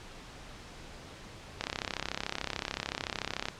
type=click train; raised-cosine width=0.2 ms; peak=-14 dBFS; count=64; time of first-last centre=1.61-3.485 s; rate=33.6 Hz; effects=pink hiss -48 dBFS RMS until 3.59 s + low-pass 6000 Hz 12 dB/octave